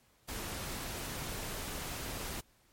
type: noise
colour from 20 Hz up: pink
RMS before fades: -40 dBFS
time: 0.28-2.41 s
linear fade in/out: 10 ms
effects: pink hiss -68 dBFS RMS until 2.72 s + MP3 64 kbps